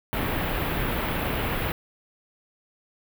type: band-stop noise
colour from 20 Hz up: pink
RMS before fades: -27 dBFS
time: 0.13-1.72 s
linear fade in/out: 0 ms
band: 3100 to 14000 Hz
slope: 24 dB/octave
effects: none